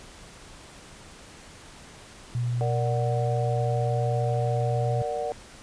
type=tone; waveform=sine; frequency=120.8 Hz; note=B2; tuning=38 cents flat; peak=-24 dBFS; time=2.35-5.02 s; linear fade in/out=0 ms
type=chord; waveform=sine; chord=Bb augmented; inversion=none; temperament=equal; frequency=466.2 / 587.3 / 740 Hz; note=Bb4 / D5 / F#5; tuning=0 / 0 / 0 cents; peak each=-31 dBFS; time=2.61-5.32 s; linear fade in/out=0 ms
effects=pink hiss -47 dBFS RMS until 5.62 s + resampled to 22050 Hz